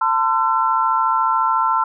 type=tone cluster; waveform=sine; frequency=896 / 1030 / 1350 Hz; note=A5 / C6 / E6; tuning=+31 / -28 / +41 cents; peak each=-19 dBFS; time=0.01-1.84 s; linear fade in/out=5 ms; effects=none